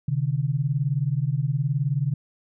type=beating tone pair; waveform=sine; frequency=130.81 / 149.81 Hz; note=C3 / D3; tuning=0 / +35 cents; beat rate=19 Hz; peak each=-24 / -24 dBFS; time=0.08-2.14 s; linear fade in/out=5 ms; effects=none